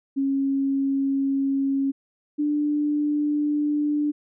sine tone pair in turn, 273.5 / 295.7 Hz, C#4 / D4, -23 / +12 cents, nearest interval minor second, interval 135 cents, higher second, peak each -20 / -20 dBFS, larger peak neither, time 0.16-1.92 / 2.38-4.12 s, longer first, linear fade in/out 20 ms, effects none

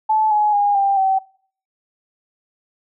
sine tone with pitch steps, 868 / 841.8 / 816.4 / 791.8 / 768 Hz, A5 / G#5 / G#5 / G5 / G5, -24 / +23 / -30 / +17 / -36 cents, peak -13 dBFS, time 0.09-1.19 s, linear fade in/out 10 ms, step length 220 ms, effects noise-tail reverb RT60 0.5 s tail -23 dB re dry

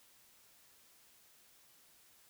silence, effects white hiss -65 dBFS RMS until 2.29 s

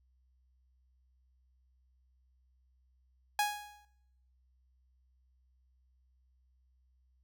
sawtooth tone with exponential decay, 830 Hz, G#5, 1 cent flat, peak -22 dBFS, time 3.39-3.85 s, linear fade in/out 2 ms, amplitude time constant 100 ms, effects noise-tail reverb RT60 0.8 s tail -19 dB re dry + added 63 Hz sine -67 dBFS peak until 7.23 s

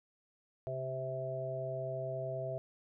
harmonic tone with a mistuned harmonic, 130.7 Hz, C3, 1 cent flat, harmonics 1 / 3 / 4 / 5, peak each -41 / -45 / -45 / -38 dBFS, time 0.67-2.58 s, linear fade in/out 0 ms, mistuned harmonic 1, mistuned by +23 cents, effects none

